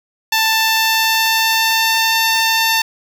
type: tone with pitch glide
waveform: 10% pulse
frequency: 886 to 897.8 Hz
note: A5 to A5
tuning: +12 to +35 cents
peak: -4 dBFS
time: 0.32-2.82 s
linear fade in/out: 5 ms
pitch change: +23 cents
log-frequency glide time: 0.47-2.1 s
effects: none